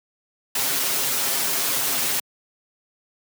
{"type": "noise with comb filter", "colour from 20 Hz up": "white", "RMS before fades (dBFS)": -23, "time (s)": [0.55, 2.2], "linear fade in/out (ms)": 5, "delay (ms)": 7.4, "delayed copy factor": 0.9, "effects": ["high-pass 150 Hz 12 dB/octave"]}